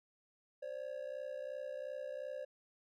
triangle ring-modulated tone, 554.4 Hz, C#5, in tune, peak -36 dBFS, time 0.62-2.45 s, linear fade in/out 10 ms, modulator 31.4 Hz, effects none

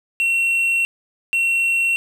triangle tone bursts at uneven times, 2724 Hz, F7, 44 cents flat, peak -14 dBFS, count 2, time 0.2-0.85 / 1.33-1.96 s, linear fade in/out 0 ms, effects none

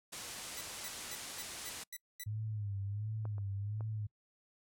white low-pass noise, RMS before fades -46 dBFS, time 0.12-1.84 s, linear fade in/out 10 ms, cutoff 10000 Hz, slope 24 dB/octave
5% pulse tone bursts, 1975.5 Hz, B6, in tune, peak -32 dBFS, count 7, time 0.57-2.237 s, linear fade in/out 2 ms, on 41 ms, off 230 ms
sine tone with vibrato, 103.9 Hz, G#2, 1 cent sharp, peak -36 dBFS, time 2.26-4.07 s, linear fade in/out 10 ms, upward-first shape sine, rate 1.4 Hz, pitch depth 92 cents each way
clicks, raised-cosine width 1 ms, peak -33 / -40 / -35 dBFS, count 3, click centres 3.254 / 3.382 / 3.808 s
effects noise-tail reverb RT60 0.1 s tail -26 dB re dry

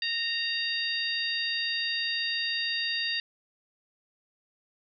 harmonic tone with a mistuned harmonic, 926 Hz, A#5, 12 cents flat, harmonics 2 / 3 / 4 / 5, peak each -33 / -33 / -33 / -33 dBFS, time 0.02-3.2 s, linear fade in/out 2 ms, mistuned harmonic 5, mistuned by +21 cents, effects none

